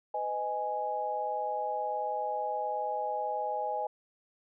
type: chord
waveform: sine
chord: G# minor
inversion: first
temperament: equal with one note detuned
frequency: 503.7 / 622.3 / 830.6 Hz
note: B4 / D#5 / G#5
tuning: +34 / 0 / 0 cents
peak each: -38 / -36 / -32 dBFS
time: 0.14-3.87 s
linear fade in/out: 5 ms
effects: none